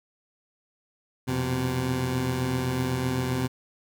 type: tone cluster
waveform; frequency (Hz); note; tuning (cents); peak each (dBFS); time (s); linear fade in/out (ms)
20% pulse; 86.9 / 120.9 / 128.7; F2 / B2 / C3; -8 / -36 / -28; -30 / -30 / -21; 1.27-3.48; 20
effects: none